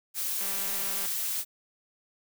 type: noise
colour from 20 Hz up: blue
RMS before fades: -31 dBFS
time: 0.14-1.45 s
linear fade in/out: 50 ms
type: click train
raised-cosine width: 0.3 ms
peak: -26 dBFS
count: 128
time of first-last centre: 0.41-1.058 s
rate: 196 Hz
effects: none